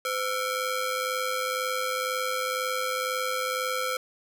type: ring-modulated tone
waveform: sawtooth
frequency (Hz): 922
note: A#5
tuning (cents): -19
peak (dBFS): -20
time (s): 0.05-3.97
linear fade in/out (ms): 2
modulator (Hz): 410
effects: none